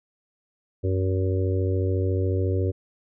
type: harmonic tone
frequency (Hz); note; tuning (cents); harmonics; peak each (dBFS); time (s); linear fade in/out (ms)
94; F#2; +28; 1 / 3 / 4 / 5 / 6; -22 / -32 / -29 / -31 / -36; 0.83-2.72; 20
effects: none